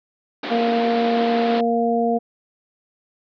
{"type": "band-pass noise", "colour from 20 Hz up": "pink", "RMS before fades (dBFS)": -29, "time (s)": [0.43, 1.61], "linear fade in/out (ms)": 5, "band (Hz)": [220, 4300], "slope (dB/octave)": 48}
{"type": "harmonic tone", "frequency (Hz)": 233.1, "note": "A#3", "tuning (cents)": 0, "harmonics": [1, 2, 3], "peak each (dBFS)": [-21, -21, -21], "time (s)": [0.5, 2.19], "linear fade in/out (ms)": 20}
{"effects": []}